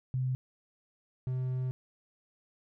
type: tone pair in turn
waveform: sine / triangle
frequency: 128.9 / 128.22 Hz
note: C3 / C3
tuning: -26 / -35 cents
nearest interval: unison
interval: 9 cents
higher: first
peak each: -28 dBFS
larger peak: neither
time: 0.14-0.35 / 1.27-1.71 s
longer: second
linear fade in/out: 0 ms
effects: none